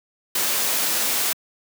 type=noise; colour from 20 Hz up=white; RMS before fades=-22 dBFS; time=0.35-1.33 s; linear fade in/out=5 ms; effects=high-pass 200 Hz 12 dB/octave